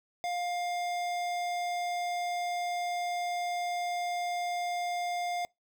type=tone with notch filter; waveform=square; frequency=705 Hz; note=F5; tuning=16 cents sharp; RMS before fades=-33 dBFS; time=0.24-5.45 s; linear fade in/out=0 ms; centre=12000 Hz; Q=0.72; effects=noise-tail reverb RT60 0.2 s tail -25 dB re dry